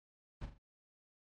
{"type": "noise with echo", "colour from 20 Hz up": "brown", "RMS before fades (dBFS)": -41, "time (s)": [0.41, 0.46], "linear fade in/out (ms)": 10, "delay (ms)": 41, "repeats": 3, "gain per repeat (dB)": -8, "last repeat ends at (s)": 0.583, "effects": ["low-pass 5000 Hz 12 dB/octave", "MP3 48 kbps"]}